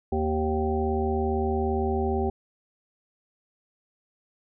harmonic tone, 77.6 Hz, D#2, 4 cents flat, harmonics 1 / 3 / 5 / 7 / 9 / 10, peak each -28 / -30 / -27 / -38 / -39 / -31 dBFS, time 0.12-2.3 s, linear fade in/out 5 ms, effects none

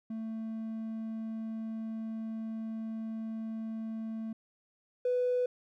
triangle tone pair in turn, 222.5 / 496.6 Hz, A3 / B4, +20 / +9 cents, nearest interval octave + major second, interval 1389 cents, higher second, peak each -33 / -23 dBFS, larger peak second, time 0.1-4.33 / 5.05-5.46 s, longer first, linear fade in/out 5 ms, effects tanh soft clip ceiling -24 dBFS

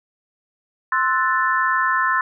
sine chord, F# half-diminished seventh, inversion second, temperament equal, 1046.5 / 1318.5 / 1480 / 1760 Hz, C6 / E6 / F#6 / A6, 0 / 0 / 0 / 0 cents, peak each -20 / -23 / -25 / -21 dBFS, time 0.92-2.21 s, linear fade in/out 2 ms, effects none

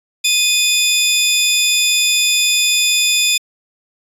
25% pulse tone pair together, 2489 / 3520 Hz, D#7 / A7, 0 / 0 cents, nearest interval tritone, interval 600 cents, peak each -11 dBFS, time 0.24-3.38 s, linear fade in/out 10 ms, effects resampled to 32000 Hz

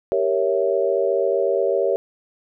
sine chord, G diminished seventh, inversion none, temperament equal, 392 / 466.2 / 554.4 / 659.3 Hz, G4 / Bb4 / Db5 / Fb5, 0 / 0 / 0 / 0 cents, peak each -22 / -23 / -21 / -26 dBFS, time 0.12-1.96 s, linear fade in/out 0 ms, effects none

